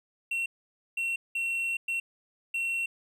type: tone bursts at uneven times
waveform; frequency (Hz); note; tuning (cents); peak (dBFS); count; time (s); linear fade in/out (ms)
triangle; 2722; F7; -45; -26; 5; 0.31-0.46 / 0.97-1.16 / 1.35-1.77 / 1.88-2 / 2.54-2.86; 5
effects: none